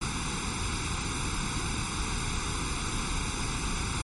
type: noise with comb filter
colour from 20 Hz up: pink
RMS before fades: -31 dBFS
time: 0.01-4.02 s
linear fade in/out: 10 ms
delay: 0.82 ms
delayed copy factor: +0.9
effects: MP3 48 kbps